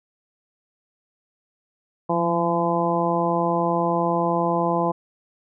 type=harmonic tone with a mistuned harmonic; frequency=170 Hz; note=F3; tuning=46 cents flat; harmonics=1 / 2 / 3 / 4 / 5 / 6; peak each=-26 / -26 / -26 / -26 / -26 / -26 dBFS; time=2.09-4.92 s; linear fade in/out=10 ms; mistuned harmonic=1; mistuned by=+31 cents; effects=none